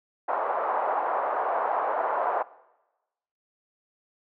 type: band-pass noise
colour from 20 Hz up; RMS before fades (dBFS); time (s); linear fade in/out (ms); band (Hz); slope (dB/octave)
pink; -27; 0.28-2.43; 10; 620 to 1100; 24
effects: noise-tail reverb RT60 1.0 s tail -20 dB re dry